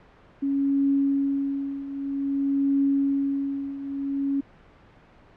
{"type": "tone with tremolo", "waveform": "sine", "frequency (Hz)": 277.2, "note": "C#4", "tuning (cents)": 0, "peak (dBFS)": -18, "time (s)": [0.42, 4.41], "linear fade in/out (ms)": 10, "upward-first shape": "triangle", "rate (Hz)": 0.52, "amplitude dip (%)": 80, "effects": ["pink hiss -53 dBFS RMS until 5.36 s", "low-pass 2000 Hz 12 dB/octave"]}